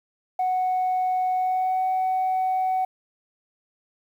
sine tone with pitch glide, 740 to 749.5 Hz, F#5 to F#5, 0 to +22 cents, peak -19 dBFS, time 0.39-2.85 s, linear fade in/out 5 ms, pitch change +22 cents, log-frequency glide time 1.36-1.83 s, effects tanh soft clip ceiling -18 dBFS + 9-bit

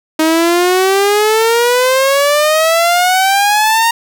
sawtooth exponential sweep, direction up, 312.9 to 932.3 Hz, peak -5 dBFS, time 0.19-3.91 s, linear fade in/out 5 ms, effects none

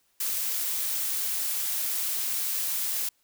blue noise, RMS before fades -29 dBFS, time 0.2-3.09 s, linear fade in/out 5 ms, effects white hiss -69 dBFS RMS until 3.23 s

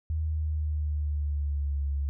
sine tone with pitch glide, 78.5 to 70.34 Hz, D#2 to C#2, +16 to +26 cents, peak -26 dBFS, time 0.1-2.09 s, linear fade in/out 0 ms, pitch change -190 cents, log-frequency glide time 0.2-1.83 s, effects none

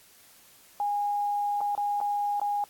sine tone with dropouts, 820 Hz, G#5, 22 cents flat, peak -25 dBFS, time 0.8-2.64 s, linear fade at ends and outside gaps 1 ms, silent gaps 1.607-1.613 / 1.751-1.777 / 2.003-2.012 / 2.398-2.415 s, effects white hiss -56 dBFS RMS until 2.69 s + AAC 64 kbps

